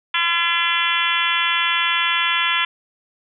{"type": "harmonic tone", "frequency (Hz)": 340, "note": "F4", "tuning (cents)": -46, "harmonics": [3, 4, 5, 6, 7, 8, 9, 10], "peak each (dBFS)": [-25, -25, -25, -25, -25, -25, -25, -25], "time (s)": [0.14, 2.65], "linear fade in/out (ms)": 5, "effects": []}